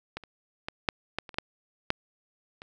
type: clicks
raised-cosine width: 0.3 ms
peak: -19 / -30 / -17 / -7 / -13 / -27 / -29 / -10 / -8 / -27 dBFS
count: 10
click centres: 0.17 / 0.237 / 0.685 / 0.888 / 1.186 / 1.292 / 1.343 / 1.385 / 1.904 / 2.619 s
effects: none